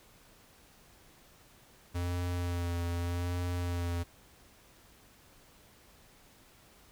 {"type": "tone with vibrato", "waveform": "square", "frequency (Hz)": 87.31, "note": "F2", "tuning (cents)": 0, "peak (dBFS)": -32, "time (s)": [1.94, 4.04], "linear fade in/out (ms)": 20, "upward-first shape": "sine", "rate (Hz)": 0.83, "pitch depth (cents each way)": 24, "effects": ["pink hiss -60 dBFS RMS until 6.91 s"]}